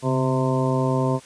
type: harmonic tone with a mistuned harmonic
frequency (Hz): 130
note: C3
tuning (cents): -11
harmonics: 1 / 2 / 3 / 4 / 5 / 7 / 8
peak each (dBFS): -22 / -25 / -27 / -28 / -29 / -30 / -31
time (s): 0.02-1.2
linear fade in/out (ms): 50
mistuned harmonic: 1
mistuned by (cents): +59
effects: white hiss -47 dBFS RMS until 1.25 s + resampled to 22050 Hz